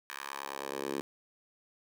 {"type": "tone with high-pass filter sweep", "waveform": "10% pulse", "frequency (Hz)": 69.3, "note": "C#2", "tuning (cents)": 0, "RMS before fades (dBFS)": -39, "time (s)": [0.1, 1.01], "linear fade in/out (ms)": 0, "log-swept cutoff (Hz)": [1500, 310], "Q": 1.6, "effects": []}